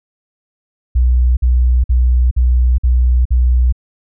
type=tone bursts; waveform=sine; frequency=61.74 Hz; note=B1; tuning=in tune; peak=-8 dBFS; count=6; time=0.95-3.725 s; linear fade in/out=10 ms; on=420 ms; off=51 ms; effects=none